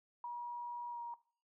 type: tone with pitch glide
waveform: sine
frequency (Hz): 959 to 946.3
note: A#5 to A#5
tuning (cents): +49 to +26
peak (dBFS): -40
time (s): 0.24-1.14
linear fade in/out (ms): 2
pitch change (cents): -23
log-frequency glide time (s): 0.9-1
effects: noise-tail reverb RT60 0.4 s tail -18 dB re dry